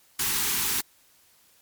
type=band-stop noise; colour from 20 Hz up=white; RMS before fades=-26 dBFS; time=0.19-0.81 s; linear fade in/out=5 ms; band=440 to 790 Hz; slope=96 dB/octave; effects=white hiss -60 dBFS RMS until 1.61 s + MP3 96 kbps